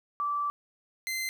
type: tone pair in turn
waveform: sine / sawtooth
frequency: 1163 / 2072 Hz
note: D6 / C7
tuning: -17 / -17 cents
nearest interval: minor seventh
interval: 1000 cents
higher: second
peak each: -27 dBFS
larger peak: neither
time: 0.2-0.5 / 1.07-1.29 s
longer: first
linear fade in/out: 0 ms
effects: 11-bit